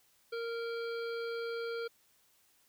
harmonic tone, 463.8 Hz, A#4, 9 cents flat, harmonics 1 / 3 / 5 / 7 / 9 / 10, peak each -36 / -43 / -51 / -53 / -54 / -54 dBFS, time 0.32-1.88 s, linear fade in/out 10 ms, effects white hiss -69 dBFS RMS until 2.68 s

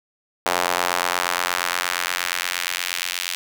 sawtooth tone with high-pass filter sweep, 88.5 Hz, F2, 23 cents sharp, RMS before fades -24 dBFS, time 0.46-3.35 s, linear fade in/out 0 ms, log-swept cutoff 730 to 2800 Hz, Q 1.1, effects none

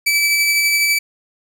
sawtooth tone with tremolo, 2308 Hz, D7, 31 cents flat, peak -9 dBFS, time 0.06-0.99 s, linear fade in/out 10 ms, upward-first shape sine, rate 12 Hz, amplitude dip 25%, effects none

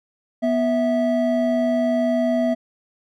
triangle tone pair together, 245 / 654 Hz, B3 / E5, -14 / -14 cents, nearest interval octave + perfect fourth, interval 1700 cents, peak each -18 dBFS, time 0.42-2.55 s, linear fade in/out 20 ms, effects none

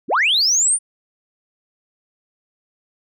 sine linear sweep, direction up, 146.83 to 9397 Hz, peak -12 dBFS, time 0.08-0.79 s, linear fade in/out 50 ms, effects tanh soft clip ceiling -10 dBFS

